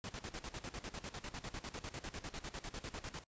pink noise with tremolo, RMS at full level -44 dBFS, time 0.04-3.24 s, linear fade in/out 2 ms, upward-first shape square, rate 10 Hz, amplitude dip 80%, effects noise-tail reverb RT60 0.1 s tail -25 dB re dry + resampled to 16000 Hz

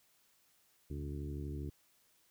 harmonic tone with a mistuned harmonic, 72.3 Hz, D2, 27 cents flat, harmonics 1 / 2 / 3 / 4 / 5 / 6, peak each -41 / -44 / -52 / -47 / -49 / -56 dBFS, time 0.9-1.7 s, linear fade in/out 5 ms, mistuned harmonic 1, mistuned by +92 cents, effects white hiss -71 dBFS RMS until 2.3 s

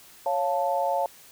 sine chord, Db augmented, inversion none, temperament equal, 554.4 / 698.5 / 880 Hz, Db5 / F5 / A5, 0 / 0 / 0 cents, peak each -27 dBFS, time 0.26-1.06 s, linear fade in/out 2 ms, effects white hiss -51 dBFS RMS until 1.31 s

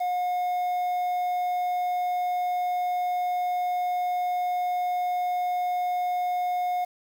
triangle tone with quantisation, 720 Hz, F#5, 47 cents flat, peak -22 dBFS, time 0-6.85 s, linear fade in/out 10 ms, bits 8, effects none

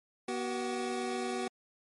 25% pulse tone pair together, 242 / 377.2 Hz, B3 / F#4, -35 / +33 cents, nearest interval minor sixth, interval 768 cents, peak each -33 / -31 dBFS, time 0.28-1.48 s, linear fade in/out 5 ms, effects MP3 48 kbps

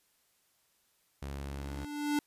sawtooth tone, 69.5 Hz, C#2, 5 cents sharp, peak -34 dBFS, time 1.22-1.85 s, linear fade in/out 5 ms
square tone with exponential growth, 293.6 Hz, D4, in tune, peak -27 dBFS, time 1.31-2.19 s, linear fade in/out 2 ms, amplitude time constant 190 ms
effects white hiss -72 dBFS RMS until 2.26 s + resampled to 32000 Hz

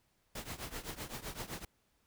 pink noise with tremolo, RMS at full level -40 dBFS, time 0.35-1.65 s, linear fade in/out 5 ms, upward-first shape triangle, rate 7.8 Hz, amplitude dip 90%, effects pink hiss -75 dBFS RMS until 2.06 s

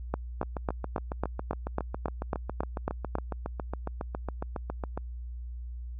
two click trains, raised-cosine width 1 ms, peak -19 / -14 dBFS, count 34 / 12, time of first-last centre 0.43-4.975 / 0.14-3.154 s, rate 7.26 / 3.65 Hz, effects added 60 Hz sine -36 dBFS peak until 5.99 s

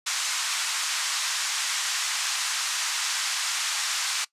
white band-pass noise, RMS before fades -28 dBFS, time 0.06-4.25 s, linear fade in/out 10 ms, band 970 to 7800 Hz, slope 24 dB/octave, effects noise-tail reverb RT60 0.1 s tail -20 dB re dry + resampled to 32000 Hz

